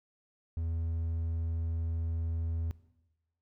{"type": "tone", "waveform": "triangle", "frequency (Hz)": 82.41, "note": "E2", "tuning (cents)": 0, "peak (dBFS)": -29, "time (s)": [0.57, 2.71], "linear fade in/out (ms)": 0, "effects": ["noise-tail reverb RT60 1.0 s tail -18 dB re dry"]}